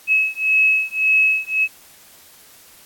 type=beating tone pair; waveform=sine; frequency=2574 / 2575.8 Hz; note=E7 / E7; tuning=-42 / -41 cents; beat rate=1.8 Hz; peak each=-17 / -17 dBFS; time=0.07-1.68 s; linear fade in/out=50 ms; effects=white hiss -47 dBFS RMS until 2.85 s + AAC 64 kbps